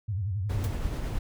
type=tone with vibrato; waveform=sine; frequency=98.5 Hz; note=G2; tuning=9 cents sharp; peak=-27 dBFS; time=0.08-0.71 s; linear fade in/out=10 ms; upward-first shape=sine; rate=11 Hz; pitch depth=180 cents each way
type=noise with tremolo; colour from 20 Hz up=brown; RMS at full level=-30 dBFS; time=0.49-1.19 s; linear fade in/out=10 ms; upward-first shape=sine; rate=9.1 Hz; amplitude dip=25%
type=noise with exponential decay; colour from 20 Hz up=white; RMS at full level=-39 dBFS; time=0.64-0.75 s; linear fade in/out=0 ms; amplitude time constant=22 ms
effects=none